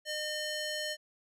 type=tone with band-pass filter; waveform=square; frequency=608 Hz; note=D#5; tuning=40 cents flat; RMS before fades=-36 dBFS; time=0.05-0.97 s; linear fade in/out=50 ms; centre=4100 Hz; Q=0.71; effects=none